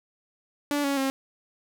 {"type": "tone with pitch steps", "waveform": "sawtooth", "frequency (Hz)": [289.4, 278.9, 268.8], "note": ["D4", "C#4", "C4"], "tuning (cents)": [-25, 11, 47], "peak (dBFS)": -20, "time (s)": [0.71, 1.1], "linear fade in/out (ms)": 0, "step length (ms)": 130, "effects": []}